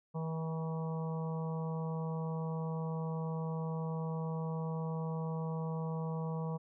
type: harmonic tone with a mistuned harmonic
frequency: 161 Hz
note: E3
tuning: 41 cents flat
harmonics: 1 / 3 / 4 / 5 / 6 / 7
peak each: -35 / -43 / -50 / -50 / -48 / -51 dBFS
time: 0.14-6.58 s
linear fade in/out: 20 ms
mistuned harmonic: 5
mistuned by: +20 cents
effects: none